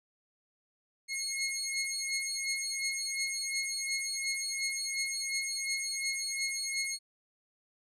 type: beating tone pair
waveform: 15% pulse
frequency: 2161 / 2163.8 Hz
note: C#7 / C#7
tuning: -45 / -42 cents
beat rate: 2.8 Hz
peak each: -29 dBFS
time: 1.08-6.99 s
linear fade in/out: 50 ms
effects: resampled to 32000 Hz